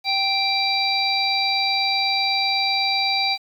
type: harmonic tone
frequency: 784 Hz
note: G5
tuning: in tune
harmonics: 1 / 3 / 5 / 6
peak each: -24 / -24 / -24 / -24 dBFS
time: 0.04-3.38 s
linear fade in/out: 50 ms
effects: 8-bit